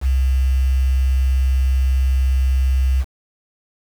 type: tone with quantisation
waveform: sine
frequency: 65.41 Hz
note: C2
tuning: in tune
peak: -13 dBFS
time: 0.01-3.05 s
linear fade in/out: 50 ms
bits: 6
effects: none